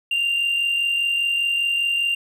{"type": "tone pair together", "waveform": "triangle", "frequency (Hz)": [2785, 2830], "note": ["F7", "F7"], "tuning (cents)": [-5, 22], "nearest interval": "unison", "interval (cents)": 27, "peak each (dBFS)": [-16, -25], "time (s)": [0.11, 2.15], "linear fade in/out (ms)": 5, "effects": ["tanh soft clip ceiling -15 dBFS"]}